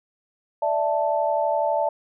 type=chord; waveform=sine; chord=D suspended second; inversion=none; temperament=equal; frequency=587.3 / 659.3 / 880 Hz; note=D5 / E5 / A5; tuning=0 / 0 / 0 cents; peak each=-24 dBFS; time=0.62-1.89 s; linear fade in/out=5 ms; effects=none